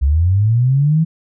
sine linear sweep, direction up, 64.3 to 164.81 Hz, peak -10 dBFS, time 0.01-1.05 s, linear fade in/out 20 ms, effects none

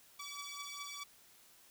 10% pulse beating tone pair, 1144 / 1148.8 Hz, D6 / D6, -46 / -39 cents, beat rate 4.8 Hz, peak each -38 / -39 dBFS, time 0.19-1.04 s, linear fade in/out 10 ms, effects white hiss -63 dBFS RMS until 1.7 s

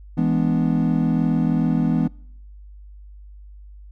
triangle chord, E dominant seventh, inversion none, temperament equal, 164.81 / 207.7 / 246.9 / 293.7 Hz, E3 / G#3 / B3 / D4, 0 / 0 / 0 / 0 cents, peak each -19 / -22 / -19 / -24 dBFS, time 0.17-2.08 s, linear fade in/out 10 ms, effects noise-tail reverb RT60 0.7 s tail -26 dB re dry + added 50 Hz sine -39 dBFS peak until 3.91 s

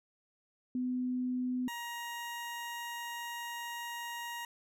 sine / 20% pulse tone pair in turn, 251.5 / 944.9 Hz, B3 / A#5, +32 / +23 cents, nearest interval octave + major seventh, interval 2291 cents, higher second, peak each -31 / -34 dBFS, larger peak first, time 0.75-1.68 / 1.68-4.45 s, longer second, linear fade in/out 2 ms, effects none

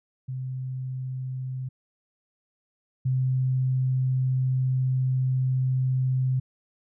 sine tone pair in turn, 129.6 / 129.6 Hz, C3 / C3, -16 / -16 cents, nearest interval unison, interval 0 cents, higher neither, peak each -29 / -21 dBFS, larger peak second, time 0.28-1.69 / 3.05-6.4 s, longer second, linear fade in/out 10 ms, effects none

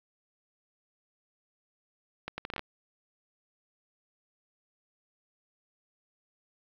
accelerating click train, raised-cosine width 0.3 ms, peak -19 dBFS, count 8, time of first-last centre 2.28-2.593 s, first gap 100 ms, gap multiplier 0.71, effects low-pass 5000 Hz 12 dB/octave + 9-bit

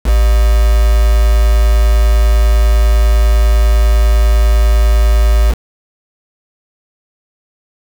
sine tone with quantisation, 55 Hz, A1, in tune, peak -6 dBFS, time 0.04-5.55 s, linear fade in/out 50 ms, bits 3, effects none

